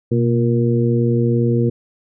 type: harmonic tone with a mistuned harmonic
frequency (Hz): 117.5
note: A#2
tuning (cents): +14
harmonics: 1 / 2 / 3 / 4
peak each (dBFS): -16 / -19 / -21 / -22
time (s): 0.11-1.7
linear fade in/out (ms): 10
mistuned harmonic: 1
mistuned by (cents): +77
effects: none